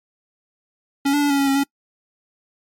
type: tone with pitch steps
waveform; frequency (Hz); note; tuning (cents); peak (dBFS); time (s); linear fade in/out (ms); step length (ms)
square; 278.6 / 290.3 / 288.1 / 279.8 / 277.4 / 272.9 / 278.9; C#4 / D4 / D4 / C#4 / C#4 / C#4 / C#4; +9 / -20 / -33 / +16 / +1 / -27 / +11; -16; 1.05-1.638; 10; 84
effects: noise-tail reverb RT60 0.1 s tail -26 dB re dry + MP3 64 kbps